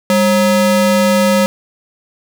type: ring-modulated tone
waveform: square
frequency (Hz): 370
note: F#4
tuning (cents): 0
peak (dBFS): -7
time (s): 0.1-1.46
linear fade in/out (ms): 0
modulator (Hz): 169
effects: none